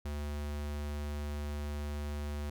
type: tone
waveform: square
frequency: 73.42 Hz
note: D2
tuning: in tune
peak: -36 dBFS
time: 0.05-2.5 s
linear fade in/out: 5 ms
effects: none